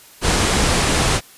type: low-pass noise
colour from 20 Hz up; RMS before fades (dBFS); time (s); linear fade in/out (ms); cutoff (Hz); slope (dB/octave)
pink; -17; 0.21-1.21; 50; 10000; 48
effects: white hiss -45 dBFS RMS until 1.37 s + resampled to 32000 Hz